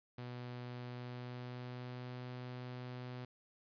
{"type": "tone with pitch glide", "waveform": "sawtooth", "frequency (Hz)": [123.1, 124.89], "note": ["B2", "B2"], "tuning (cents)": [-5, 20], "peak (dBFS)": -40, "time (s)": [0.18, 3.25], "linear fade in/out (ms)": 5, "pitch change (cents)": 25, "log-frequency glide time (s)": [0.86, 2.21], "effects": ["resampled to 11025 Hz", "12-bit"]}